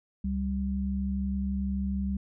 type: tone pair together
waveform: sine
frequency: 69.3 / 196 Hz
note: C#2 / G3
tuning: 0 / 0 cents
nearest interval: octave + tritone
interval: 1800 cents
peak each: -31 / -29 dBFS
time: 0.24-2.17 s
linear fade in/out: 5 ms
effects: none